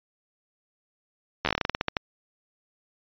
slowing click train, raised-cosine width 0.3 ms, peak -8 dBFS, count 15, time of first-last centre 1.45-1.968 s, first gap 11 ms, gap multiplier 1.17, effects resampled to 11025 Hz

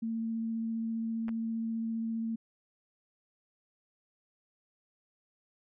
sine tone with vibrato, 226.2 Hz, A3, 48 cents sharp, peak -31 dBFS, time 0.02-2.36 s, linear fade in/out 10 ms, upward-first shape triangle, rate 15 Hz, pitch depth 11 cents each way
clicks, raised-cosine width 0.5 ms, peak -30 dBFS, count 2, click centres 1.283 / 1.291 s
effects none

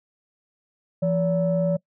sine tone pair together, 169.9 / 571.5 Hz, F3 / D5, -47 / -47 cents, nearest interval octave + major sixth, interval 2100 cents, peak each -21 dBFS, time 1.02-1.77 s, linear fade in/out 10 ms, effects noise-tail reverb RT60 0.1 s tail -23 dB re dry + tanh soft clip ceiling -13 dBFS

